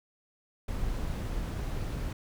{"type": "noise", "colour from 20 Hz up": "brown", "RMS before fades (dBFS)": -33, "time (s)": [0.68, 2.13], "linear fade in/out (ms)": 5, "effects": []}